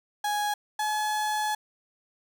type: tone pair in turn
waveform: 35% pulse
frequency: 830.6 / 851 Hz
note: G#5 / G#5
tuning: 0 / +42 cents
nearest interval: unison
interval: 42 cents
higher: second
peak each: -24 dBFS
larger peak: neither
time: 0.24-0.54 / 0.79-1.55 s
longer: second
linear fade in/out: 5 ms
effects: none